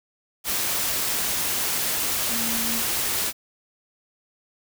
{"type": "tone in noise", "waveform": "sine", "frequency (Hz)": 229.6, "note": "A#3", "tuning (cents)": -26, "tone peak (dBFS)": -31, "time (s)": [2.28, 2.83], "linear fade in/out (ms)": 50, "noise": "white", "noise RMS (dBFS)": -25, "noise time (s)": [0.44, 3.33], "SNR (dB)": -9, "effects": []}